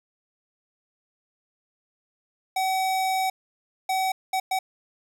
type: tone bursts at uneven times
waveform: square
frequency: 758 Hz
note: F#5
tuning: 42 cents sharp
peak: -23 dBFS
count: 4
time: 2.56-3.3 / 3.89-4.12 / 4.33-4.4 / 4.51-4.59 s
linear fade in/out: 5 ms
effects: 10-bit